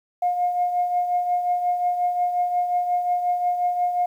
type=tone with tremolo; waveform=sine; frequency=713 Hz; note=F5; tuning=36 cents sharp; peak=-16 dBFS; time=0.22-4.06 s; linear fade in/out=5 ms; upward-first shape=triangle; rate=5.6 Hz; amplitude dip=60%; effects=tanh soft clip ceiling -13 dBFS + 9-bit